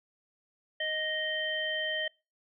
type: harmonic tone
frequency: 622.3 Hz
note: D#5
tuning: in tune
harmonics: 1 / 3 / 5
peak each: -36 / -33 / -34 dBFS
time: 0.8-2.08 s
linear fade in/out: 5 ms
effects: noise-tail reverb RT60 0.3 s tail -26 dB re dry